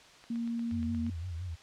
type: click train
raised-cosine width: 0.3 ms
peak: -36 dBFS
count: 8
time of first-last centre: 0.24-1.065 s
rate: 8.48 Hz
type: tone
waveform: sine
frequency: 233.1 Hz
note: A#3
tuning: in tune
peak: -31 dBFS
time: 0.3-1.1 s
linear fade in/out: 5 ms
type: tone with vibrato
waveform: sine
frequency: 87 Hz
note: F2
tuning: 6 cents flat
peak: -35 dBFS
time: 0.71-1.56 s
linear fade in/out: 20 ms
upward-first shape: sine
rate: 5.8 Hz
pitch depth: 120 cents each way
effects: white hiss -55 dBFS RMS until 1.62 s + low-pass 5000 Hz 12 dB/octave